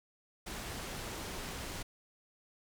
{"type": "low-pass noise", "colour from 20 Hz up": "pink", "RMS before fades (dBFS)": -42, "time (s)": [0.46, 1.83], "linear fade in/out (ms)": 10, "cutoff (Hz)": 11000, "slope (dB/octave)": 12, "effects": []}